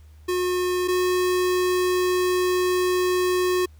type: tone pair in turn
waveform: square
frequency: 361.5 / 363.5 Hz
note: F#4 / F#4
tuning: -40 / -31 cents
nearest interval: unison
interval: 9 cents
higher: second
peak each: -22 / -20 dBFS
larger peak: second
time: 0.28-0.88 / 0.88-3.66 s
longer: second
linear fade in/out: 10 ms
effects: added 76 Hz sine -45 dBFS peak until 3.79 s + pink hiss -62 dBFS RMS until 3.79 s